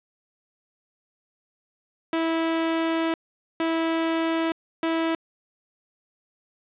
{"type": "tone bursts at uneven times", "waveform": "sawtooth", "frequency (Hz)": 327, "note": "E4", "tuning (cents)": -14, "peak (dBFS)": -18, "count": 3, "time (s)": [[2.13, 3.14], [3.6, 4.52], [4.83, 5.15]], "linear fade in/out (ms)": 2, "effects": ["resampled to 8000 Hz", "8-bit"]}